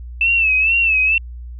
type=tone with vibrato; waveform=sine; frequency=2637 Hz; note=E7; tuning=in tune; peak=-12 dBFS; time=0.21-1.18 s; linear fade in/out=2 ms; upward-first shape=sine; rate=2.2 Hz; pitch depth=79 cents each way; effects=added 60 Hz sine -29 dBFS peak until 1.59 s